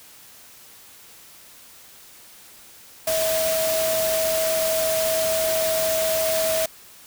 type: tone in noise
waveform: sine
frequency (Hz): 643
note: E5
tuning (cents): -43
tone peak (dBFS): -21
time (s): 3.07-6.66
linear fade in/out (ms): 5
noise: white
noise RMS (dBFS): -26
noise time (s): 3.07-6.66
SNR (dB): +2
effects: white hiss -47 dBFS RMS until 7.06 s